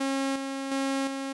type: tone with tremolo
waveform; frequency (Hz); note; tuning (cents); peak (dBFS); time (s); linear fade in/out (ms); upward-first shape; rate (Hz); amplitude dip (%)
sawtooth; 271.3; C#4; -37; -22; 0-1.33; 10; square; 1.4; 45
effects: resampled to 24000 Hz